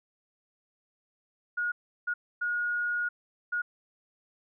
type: tone bursts at uneven times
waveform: sine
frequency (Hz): 1441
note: F#6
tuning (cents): -46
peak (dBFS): -27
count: 4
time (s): 1.57-1.72 / 2.07-2.14 / 2.41-3.09 / 3.52-3.62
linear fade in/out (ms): 10
effects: none